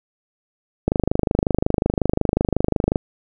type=click train; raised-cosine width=2 ms; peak=-3 dBFS; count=54; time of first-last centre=0.88-2.958 s; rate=25.5 Hz; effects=none